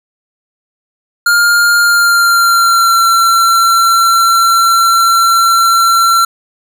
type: tone with pitch glide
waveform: square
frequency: 1408 to 1356.9 Hz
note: F6 to E6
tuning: +14 to +50 cents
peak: -7 dBFS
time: 1.26-6.25 s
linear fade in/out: 5 ms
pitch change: -64 cents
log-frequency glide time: 1.79-3.05 s
effects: none